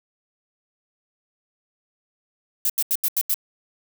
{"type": "noise bursts", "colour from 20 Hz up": "violet", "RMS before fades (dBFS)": -21, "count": 6, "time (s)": [2.65, 3.342], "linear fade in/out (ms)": 2, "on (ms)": 47, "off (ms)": 82, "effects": []}